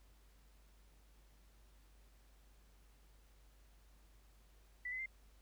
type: tone with pitch steps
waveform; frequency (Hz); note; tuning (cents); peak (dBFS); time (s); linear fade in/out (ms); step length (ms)
sine; 1975.5 / 2032 / 2091; B6 / B6 / C7; 0 / +49 / -2; -40; 4.85-5.06; 5; 70
effects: added 50 Hz sine -63 dBFS peak until 5.41 s + pink hiss -72 dBFS RMS until 5.41 s